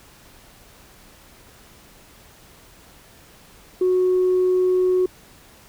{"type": "tone", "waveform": "sine", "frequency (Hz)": 367.2, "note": "F#4", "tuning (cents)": -13, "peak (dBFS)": -14, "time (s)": [3.81, 5.06], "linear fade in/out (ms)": 5, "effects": ["tanh soft clip ceiling -12 dBFS", "pink hiss -49 dBFS RMS until 5.68 s"]}